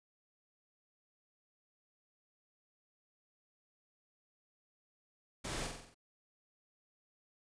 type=noise with echo; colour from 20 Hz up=pink; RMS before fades=-41 dBFS; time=5.44-5.67 s; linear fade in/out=10 ms; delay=46 ms; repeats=6; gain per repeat=-4 dB; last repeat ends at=5.946 s; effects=resampled to 22050 Hz